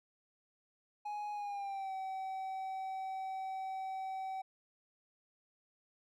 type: tone with pitch glide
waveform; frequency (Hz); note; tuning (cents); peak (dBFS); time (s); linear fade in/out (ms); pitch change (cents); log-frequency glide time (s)
triangle; 833 to 763.9; G#5 to G5; +5 to -45; -36; 1.05-4.42; 10; -150; 1.33-1.93
effects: none